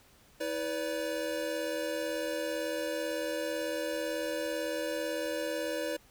square tone cluster, 322.6 / 498 / 576 Hz, E4 / B4 / D5, -37 / +14 / -34 cents, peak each -39 / -37 / -36 dBFS, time 0.4-5.97 s, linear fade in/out 10 ms, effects pink hiss -61 dBFS RMS until 6.1 s

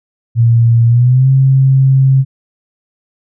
sine tone with pitch glide, 116.5 to 133.82 Hz, A#2 to C3, -1 to +39 cents, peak -5 dBFS, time 0.35-2.25 s, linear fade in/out 50 ms, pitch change +240 cents, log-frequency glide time 0.87-1.29 s, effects none

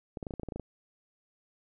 clicks, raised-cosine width 2 ms, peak -24 dBFS, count 11, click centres 0.172 / 0.228 / 0.268 / 0.308 / 0.338 / 0.397 / 0.433 / 0.487 / 0.522 / 0.56 / 0.597 s, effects none

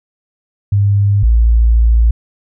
sine tone pair in turn, 100.9 / 56.85 Hz, G#2 / A#1, -49 / -43 cents, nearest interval minor seventh, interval 994 cents, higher first, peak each -8 / -6 dBFS, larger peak second, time 0.72-1.23 / 1.23-2.11 s, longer second, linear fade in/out 5 ms, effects none

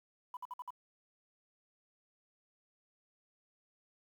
sine tone bursts, 992 Hz, B5, 7 cents sharp, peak -39 dBFS, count 5, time 0.34-0.705 s, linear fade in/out 2 ms, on 29 ms, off 55 ms, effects tanh soft clip ceiling -37 dBFS + 11-bit

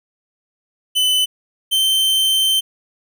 45% pulse tone pair in turn, 3018 / 3106 Hz, F#7 / G7, +34 / -17 cents, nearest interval unison, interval 49 cents, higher second, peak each -13 dBFS, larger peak neither, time 0.95-1.26 / 1.71-2.61 s, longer second, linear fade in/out 20 ms, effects none

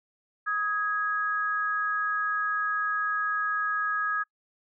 sine tone pair together, 1260 / 1656 Hz, D#6 / G#6, +21 / -5 cents, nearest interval perfect fourth, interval 474 cents, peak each -28 dBFS, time 0.46-4.24 s, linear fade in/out 20 ms, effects noise-tail reverb RT60 0.1 s tail -26 dB re dry

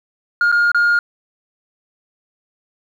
sine tone with dropouts, 1419 Hz, F6, 27 cents sharp, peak -9 dBFS, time 0.41-0.99 s, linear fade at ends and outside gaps 2 ms, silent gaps 0.517-0.524 / 0.717-0.746 s, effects tanh soft clip ceiling -10 dBFS + 8-bit

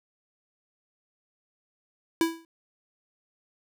square tone with exponential decay, 329.4 Hz, E4, 1 cent flat, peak -18 dBFS, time 2.21-2.45 s, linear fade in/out 1 ms, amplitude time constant 52 ms, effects none

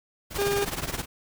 pink noise with tremolo, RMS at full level -28 dBFS, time 0.3-1.06 s, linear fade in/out 50 ms, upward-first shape triangle, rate 19 Hz, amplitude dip 85%
40% pulse tone, 403.4 Hz, G4, 50 cents sharp, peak -23 dBFS, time 0.38-0.65 s, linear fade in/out 10 ms
effects none

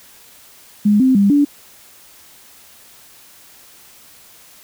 sine tone with pitch steps, 207.4 / 260.4 / 200.1 / 288.1 Hz, G#3 / C4 / G3 / D4, -2 / -8 / +36 / -33 cents, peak -9 dBFS, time 0.85-1.45 s, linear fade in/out 10 ms, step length 150 ms, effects white hiss -45 dBFS RMS until 4.63 s

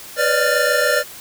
square tone cluster, 496.6 / 575 / 602 / 1392 / 1784 Hz, B4 / D5 / D5 / F6 / A6, +9 / -37 / +43 / -6 / +23 cents, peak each -22 dBFS, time 0.16-1.04 s, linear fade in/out 50 ms, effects white hiss -37 dBFS RMS until 1.2 s

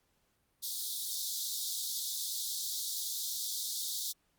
pink high-pass noise, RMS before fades -37 dBFS, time 0.62-4.13 s, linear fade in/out 20 ms, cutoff 3500 Hz, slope 96 dB/octave, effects pink hiss -75 dBFS RMS until 4.38 s + Opus 48 kbps

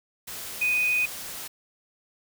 sine tone in noise, 2489 Hz, D#7, in tune, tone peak -21 dBFS, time 0.61-1.06 s, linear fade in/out 10 ms, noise white, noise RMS -37 dBFS, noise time 0.27-1.48 s, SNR +13 dB, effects none

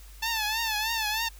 10% pulse tone with vibrato, 880 Hz, A5, in tune, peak -18 dBFS, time 0.22-1.29 s, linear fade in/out 10 ms, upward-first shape triangle, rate 3.2 Hz, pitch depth 100 cents each way, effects added 50 Hz sine -45 dBFS peak until 1.39 s + white hiss -54 dBFS RMS until 1.39 s

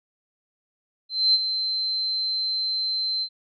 sine tone with ADSR envelope, 4100 Hz, C8, 36 cents flat, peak -14 dBFS, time 1.09-3.29 s, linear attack 250 ms, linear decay 36 ms, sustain -9 dB, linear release 69 ms, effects none

